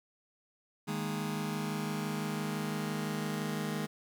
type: chord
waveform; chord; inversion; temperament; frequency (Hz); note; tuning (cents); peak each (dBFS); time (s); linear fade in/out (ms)
sawtooth; D# suspended fourth; none; just; 155.56 / 207.4 / 233.3; D#3 / G#3 / A#3; 0 / -2 / +2; -33 / -32 / -36; 0.87-3.87; 20
effects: 10-bit